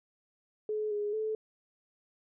sine tone with pitch steps, 427.3 / 414.8 / 434.9 Hz, G#4 / G#4 / A4, +49 / -2 / -20 cents, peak -30 dBFS, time 0.69-1.35 s, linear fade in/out 2 ms, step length 220 ms, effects none

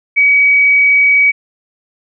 sine tone, 2268 Hz, C#7, 39 cents sharp, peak -6 dBFS, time 0.16-1.32 s, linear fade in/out 20 ms, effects none

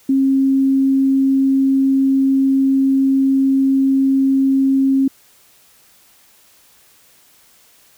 sine tone, 269.3 Hz, C#4, 50 cents flat, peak -11 dBFS, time 0.09-5.08 s, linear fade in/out 5 ms, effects white hiss -51 dBFS RMS until 7.97 s

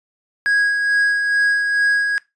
triangle tone with tremolo, 1651 Hz, G#6, 11 cents flat, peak -11 dBFS, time 0.46-2.18 s, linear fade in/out 0 ms, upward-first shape sine, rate 2.3 Hz, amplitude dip 40%, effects noise-tail reverb RT60 0.2 s tail -20 dB re dry + resampled to 24000 Hz

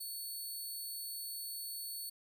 5% pulse tone, 4435 Hz, C#8, in tune, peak -34 dBFS, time 0-2.1 s, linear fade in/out 10 ms, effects none

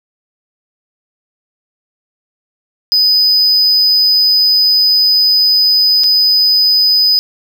triangle tone with dropouts, 4996 Hz, D#8, 6 cents sharp, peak -6 dBFS, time 2.92-7.19 s, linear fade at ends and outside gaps 0 ms, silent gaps 6.036-6.041 s, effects none

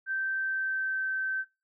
sine tone with pitch glide, 1557 to 1545.4 Hz, G6 to G6, -12 to -25 cents, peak -28 dBFS, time 0.06-1.45 s, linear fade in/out 50 ms, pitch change -13 cents, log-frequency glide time 0.35-1.07 s, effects noise-tail reverb RT60 0.3 s tail -23 dB re dry

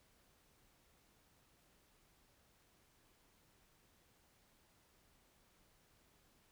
silence, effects pink hiss -72 dBFS RMS until 6.51 s

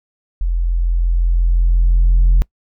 sine tone with level ramp, 42.83 Hz, F1, 33 cents flat, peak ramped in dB -14 to -5 dBFS, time 0.41-2.42 s, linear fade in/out 0 ms, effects noise-tail reverb RT60 0.1 s tail -25 dB re dry + tanh soft clip ceiling -6 dBFS

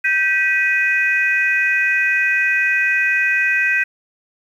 sine tone cluster, 1558 / 1946 / 2498 Hz, G6 / B6 / D#7, -11 / -26 / +6 cents, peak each -18 dBFS, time 0.04-3.84 s, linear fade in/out 10 ms, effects tanh soft clip ceiling -4 dBFS + 8-bit

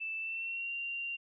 sine tone with pitch glide, 2644 to 2769 Hz, E7 to F7, +5 to -15 cents, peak -35 dBFS, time 0-1.17 s, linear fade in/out 20 ms, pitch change +80 cents, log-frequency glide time 0.18-0.72 s, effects none

